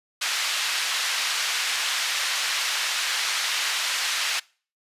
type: band-pass noise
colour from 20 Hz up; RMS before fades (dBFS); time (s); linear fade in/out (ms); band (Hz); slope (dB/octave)
white; -26; 0.21-4.4; 10; 1300 to 4500; 12
effects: noise-tail reverb RT60 0.4 s tail -24 dB re dry + resampled to 32000 Hz